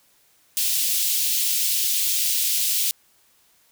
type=high-pass noise; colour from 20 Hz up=white; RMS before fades=-22 dBFS; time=0.57-2.91 s; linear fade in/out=0 ms; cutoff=2800 Hz; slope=24 dB/octave; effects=white hiss -60 dBFS RMS until 3.71 s